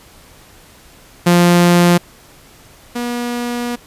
sawtooth tone pair in turn, 174.61 / 241 Hz, F3 / B3, 0 / -42 cents, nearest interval tritone, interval 558 cents, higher second, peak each -4 / -15 dBFS, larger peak first, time 1.26-1.98 / 2.95-3.76 s, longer second, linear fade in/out 10 ms, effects pink hiss -44 dBFS RMS until 3.86 s + resampled to 32000 Hz

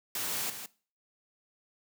white noise with echo, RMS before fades -34 dBFS, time 0.15-0.5 s, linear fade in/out 2 ms, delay 160 ms, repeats 1, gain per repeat -8 dB, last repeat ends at 0.66 s, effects noise-tail reverb RT60 0.4 s tail -20 dB re dry + high-pass 100 Hz 12 dB/octave

